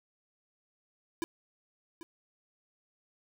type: tone with echo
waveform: square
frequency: 333.8 Hz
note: E4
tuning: 22 cents sharp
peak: -31 dBFS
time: 1.22-1.24 s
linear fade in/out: 0 ms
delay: 790 ms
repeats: 1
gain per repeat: -13 dB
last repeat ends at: 2.03 s
effects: none